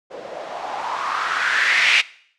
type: noise with low-pass filter sweep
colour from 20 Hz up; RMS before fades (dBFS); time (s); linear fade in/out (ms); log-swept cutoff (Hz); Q
violet; -21; 0.1-2.02; 20; 470 to 2500; 4.3
effects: noise-tail reverb RT60 0.6 s tail -20 dB re dry + low-pass 6000 Hz 12 dB/octave